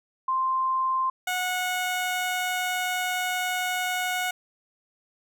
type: tone pair in turn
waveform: sine / 15% pulse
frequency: 1046.5 / 731.5 Hz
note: C6 / F#5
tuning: 0 / -20 cents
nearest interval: tritone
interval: 620 cents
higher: first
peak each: -22 / -19 dBFS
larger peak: second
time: 0.28-1.1 / 1.27-4.31 s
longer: second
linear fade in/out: 5 ms
effects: none